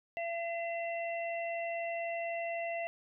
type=harmonic tone; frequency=677 Hz; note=E5; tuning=46 cents sharp; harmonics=1 / 3 / 4; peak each=-35 / -42 / -43 dBFS; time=0.17-2.87 s; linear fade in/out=0 ms; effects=none